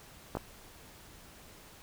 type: clicks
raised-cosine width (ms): 1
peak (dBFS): -20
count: 2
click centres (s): 0.352 / 0.37
effects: pink hiss -54 dBFS RMS until 1.82 s